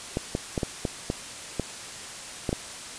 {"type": "clicks", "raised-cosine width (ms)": 2, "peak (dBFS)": -12, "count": 9, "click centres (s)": [0.171, 0.351, 0.578, 0.632, 0.852, 1.101, 1.597, 2.492, 2.529], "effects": ["white hiss -39 dBFS RMS until 2.98 s", "resampled to 22050 Hz"]}